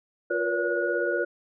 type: tone cluster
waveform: sine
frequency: 352.6 / 469.8 / 486.3 / 570 / 1453 Hz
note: F4 / A#4 / B4 / C#5 / F#6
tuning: +17 / +13 / -27 / +48 / -32 cents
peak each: -29 / -35 / -30 / -29 / -29 dBFS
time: 0.3-1.25 s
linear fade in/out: 10 ms
effects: none